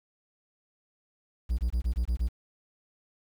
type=tone bursts; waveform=triangle; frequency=59.4 Hz; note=A#1; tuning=33 cents sharp; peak=-22 dBFS; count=7; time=1.49-2.288 s; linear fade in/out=20 ms; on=96 ms; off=21 ms; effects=9-bit